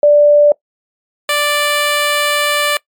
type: tone pair in turn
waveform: sine / 10% pulse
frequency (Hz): 587.3 / 587.3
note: D5 / D5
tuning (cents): 0 / 0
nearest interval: unison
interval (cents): 0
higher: neither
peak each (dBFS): -4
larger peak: neither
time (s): 0.03-0.52 / 1.29-2.77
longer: second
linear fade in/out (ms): 2
effects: noise-tail reverb RT60 0.1 s tail -22 dB re dry + MP3 96 kbps